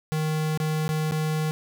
square tone with dropouts, 155.56 Hz, D#3, in tune, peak -24 dBFS, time 0.12-1.51 s, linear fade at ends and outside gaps 0 ms, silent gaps 0.575-0.601 / 0.88-0.891 / 1.111-1.121 s, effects none

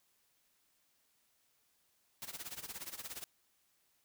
white noise with tremolo, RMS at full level -43 dBFS, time 2.22-3.24 s, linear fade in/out 0 ms, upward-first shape sine, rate 17 Hz, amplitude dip 85%, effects white hiss -75 dBFS RMS until 4.04 s

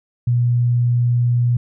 sine tone, 121 Hz, B2, 35 cents flat, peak -13 dBFS, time 0.27-1.57 s, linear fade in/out 5 ms, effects none

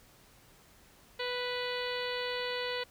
harmonic tone, 493.9 Hz, B4, in tune, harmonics 1 / 2 / 3 / 4 / 5 / 6 / 7 / 8 / 9, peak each -36 / -42 / -43 / -41 / -45 / -43 / -45 / -44 / -45 dBFS, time 1.19-2.84 s, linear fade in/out 10 ms, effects pink hiss -60 dBFS RMS until 2.9 s

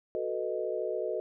sine chord, B dominant seventh, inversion second, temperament equal, 370 / 440 / 493.9 / 622.3 Hz, F#4 / A4 / B4 / D#5, 0 / 0 / 0 / 0 cents, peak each -36 / -35 / -36 / -35 dBFS, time 0.15-1.2 s, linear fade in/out 0 ms, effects none

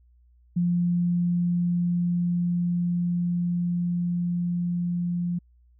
sine tone with level ramp, 174.7 Hz, F3, 1 cent sharp, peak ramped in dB -20 to -24 dBFS, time 0.56-5.39 s, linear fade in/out 10 ms, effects added 60 Hz sine -55 dBFS peak until 5.79 s

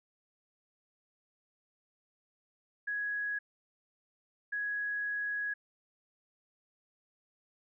sine tone bursts at uneven times, 1668 Hz, G#6, 7 cents sharp, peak -32 dBFS, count 2, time 2.87-3.39 / 4.52-5.54 s, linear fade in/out 10 ms, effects none

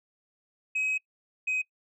sine tone pair in turn, 2541 / 2522 Hz, D#7 / D#7, +36 / +23 cents, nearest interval unison, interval 13 cents, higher first, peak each -23 dBFS, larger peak neither, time 0.75-0.98 / 1.47-1.62 s, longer first, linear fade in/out 10 ms, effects noise-tail reverb RT60 0.1 s tail -25 dB re dry + tanh soft clip ceiling -24 dBFS

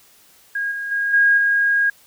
sine tone with level steps, 1633 Hz, G#6, 30 cents flat, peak -20 / -24 / -18 / -11 / -14 dBFS, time 0.55-1.9 s, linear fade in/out 5 ms, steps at 0.71 / 0.91 / 1.13 / 1.37 s, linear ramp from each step 10 ms, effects white hiss -52 dBFS RMS until 2.06 s

